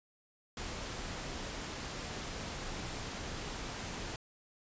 pink noise, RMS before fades -41 dBFS, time 0.57-4.16 s, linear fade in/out 2 ms, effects resampled to 16000 Hz

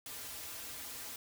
white noise with comb filter, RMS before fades -45 dBFS, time 0.06-1.16 s, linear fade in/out 2 ms, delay 5.4 ms, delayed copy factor -0.85, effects none

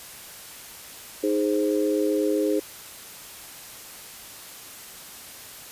sine chord, Ab major, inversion second, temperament equal, 311.1 / 415.3 / 523.3 Hz, Eb4 / Ab4 / C5, 0 / 0 / 0 cents, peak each -24 / -24 / -27 dBFS, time 1.23-2.6 s, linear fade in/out 10 ms, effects white hiss -42 dBFS RMS until 5.71 s + resampled to 32000 Hz

